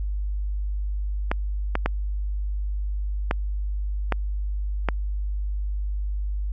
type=clicks; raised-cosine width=0.5 ms; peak=-7 dBFS; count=6; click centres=1.315 / 1.754 / 1.86 / 3.311 / 4.123 / 4.887 s; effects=added 50 Hz sine -24 dBFS peak until 6.52 s